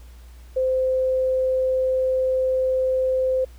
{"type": "tone", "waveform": "sine", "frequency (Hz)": 518, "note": "C5", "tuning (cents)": -17, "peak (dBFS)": -18, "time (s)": [0.56, 3.45], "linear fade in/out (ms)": 10, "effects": ["added 60 Hz sine -41 dBFS peak until 3.58 s", "pink hiss -55 dBFS RMS until 3.58 s"]}